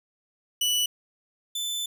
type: tone pair in turn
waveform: sawtooth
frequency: 2960 / 3520 Hz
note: F#7 / A7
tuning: 0 / 0 cents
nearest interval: minor third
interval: 300 cents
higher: second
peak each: -19 / -25 dBFS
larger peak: first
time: 0.61-0.86 / 1.55-1.86 s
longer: second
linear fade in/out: 5 ms
effects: none

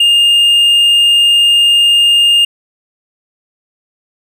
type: tone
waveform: triangle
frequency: 2822 Hz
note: F7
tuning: 17 cents sharp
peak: -4 dBFS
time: 0-2.45 s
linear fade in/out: 5 ms
effects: none

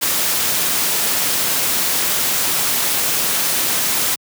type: noise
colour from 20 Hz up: white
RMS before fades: -18 dBFS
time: 0.01-4.16 s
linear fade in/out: 20 ms
effects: high-pass 100 Hz 12 dB/octave

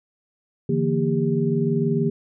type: tone cluster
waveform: sine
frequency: 146.7 / 167 / 233.3 / 399.5 Hz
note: D3 / E3 / A#3 / G4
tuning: -2 / +23 / +2 / +33 cents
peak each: -24 dBFS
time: 0.69-2.1 s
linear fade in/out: 5 ms
effects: none

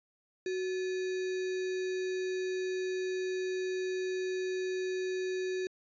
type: tone with sample-and-hold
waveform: sine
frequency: 371 Hz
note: F#4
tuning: 5 cents sharp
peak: -31 dBFS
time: 0.46-5.67 s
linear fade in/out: 2 ms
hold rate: 2100 Hz
effects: resampled to 16000 Hz

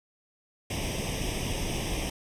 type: noise with comb filter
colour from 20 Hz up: pink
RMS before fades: -31 dBFS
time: 0.7-2.1 s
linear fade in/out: 5 ms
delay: 0.35 ms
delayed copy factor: +0.85
effects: low-pass 10000 Hz 12 dB/octave

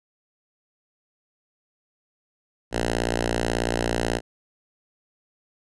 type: tone with notch filter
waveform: 5% pulse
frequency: 58.27 Hz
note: A#1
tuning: in tune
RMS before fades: -25 dBFS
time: 2.71-4.21 s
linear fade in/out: 50 ms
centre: 160 Hz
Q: 1.7
effects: resampled to 24000 Hz

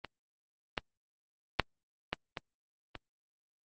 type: clicks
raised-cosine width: 0.3 ms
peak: -24 / -14 / -7 / -15 / -19 / -25 dBFS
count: 6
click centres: 0.047 / 0.778 / 1.597 / 2.13 / 2.372 / 2.953 s
effects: Opus 24 kbps

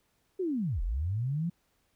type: linear two-way sweep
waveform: sine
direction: down then up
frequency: 392 to 36.27 to 177.5 Hz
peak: -28 dBFS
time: 0.39-1.5 s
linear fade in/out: 10 ms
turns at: 0.82 s
effects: pink hiss -73 dBFS RMS until 1.95 s

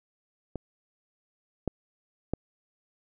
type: clicks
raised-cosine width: 2 ms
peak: -20 / -14 / -14 dBFS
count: 3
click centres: 0.557 / 1.677 / 2.336 s
effects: none

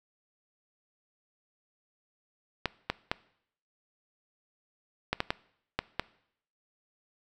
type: clicks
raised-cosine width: 0.3 ms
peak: -11 dBFS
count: 8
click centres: 2.657 / 2.9 / 3.115 / 5.13 / 5.204 / 5.305 / 5.79 / 5.996 s
effects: noise-tail reverb RT60 0.7 s tail -21 dB re dry

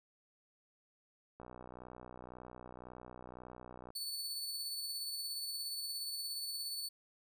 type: click train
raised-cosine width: 1 ms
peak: -36 dBFS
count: 156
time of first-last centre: 1.4-3.904 s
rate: 61.9 Hz
type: tone with tremolo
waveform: sawtooth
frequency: 4463 Hz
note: C#8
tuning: 11 cents sharp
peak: -35 dBFS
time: 3.95-6.89 s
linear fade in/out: 10 ms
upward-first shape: sine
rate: 17 Hz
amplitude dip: 30%
effects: none

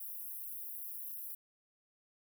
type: high-pass noise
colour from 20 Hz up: white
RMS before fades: -44 dBFS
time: 0-1.35 s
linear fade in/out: 5 ms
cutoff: 11000 Hz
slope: 48 dB/octave
effects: none

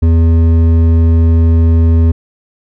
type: tone with hard clipping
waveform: sine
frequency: 82.41 Hz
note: E2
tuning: in tune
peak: -7 dBFS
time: 0.02-2.12 s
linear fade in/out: 10 ms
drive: 9 dB
effects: none

